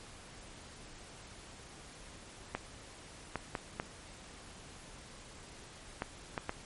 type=clicks; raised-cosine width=0.5 ms; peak=-19 dBFS; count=7; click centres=2.55 / 3.357 / 3.552 / 3.799 / 6.021 / 6.378 / 6.494 s; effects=pink hiss -52 dBFS RMS until 6.65 s + MP3 48 kbps